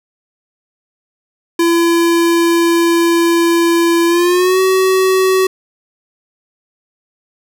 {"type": "tone with pitch glide", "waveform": "square", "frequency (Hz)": [338, 377.2], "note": ["E4", "F#4"], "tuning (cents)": [43, 33], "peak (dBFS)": -10, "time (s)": [1.59, 5.47], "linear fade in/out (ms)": 5, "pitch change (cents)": 190, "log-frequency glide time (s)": [4.07, 4.6], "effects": []}